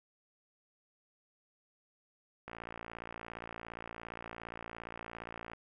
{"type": "click train", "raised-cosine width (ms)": 0.5, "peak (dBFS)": -28, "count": 176, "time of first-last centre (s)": [2.48, 5.534], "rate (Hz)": 57.3, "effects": []}